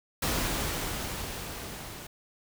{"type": "noise with level ramp", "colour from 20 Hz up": "pink", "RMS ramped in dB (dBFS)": [-28, -43], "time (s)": [0.22, 2.07], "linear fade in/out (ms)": 5, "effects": []}